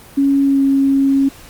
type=tone with pitch glide; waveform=sine; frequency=277.2 to 273.4 Hz; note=C#4 to C#4; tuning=0 to -24 cents; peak=-10 dBFS; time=0.17-1.29 s; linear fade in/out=10 ms; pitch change=-24 cents; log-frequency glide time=0.42-0.62 s; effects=pink hiss -40 dBFS RMS until 1.49 s + Opus 32 kbps